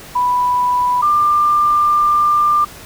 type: tone pair in turn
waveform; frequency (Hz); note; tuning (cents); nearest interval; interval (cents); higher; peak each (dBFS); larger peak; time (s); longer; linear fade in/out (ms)
sine; 987.8 / 1192.5; B5 / D6; 0 / +26; minor third; 326; second; -12 / -10; second; 0.15-1.02 / 1.02-2.65; second; 10
effects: pink hiss -36 dBFS RMS until 2.85 s